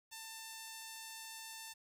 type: tone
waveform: 5% pulse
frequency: 893 Hz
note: A5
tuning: 25 cents sharp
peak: -35 dBFS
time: 0.11-1.74 s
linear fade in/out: 20 ms
effects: 12-bit